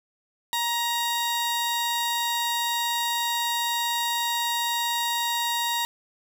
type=tone pair together; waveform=sawtooth; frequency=941 / 1882 Hz; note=A#5 / A#6; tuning=+16 / +16 cents; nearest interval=octave; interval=1200 cents; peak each=-22 dBFS; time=0.53-5.85 s; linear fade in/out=0 ms; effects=none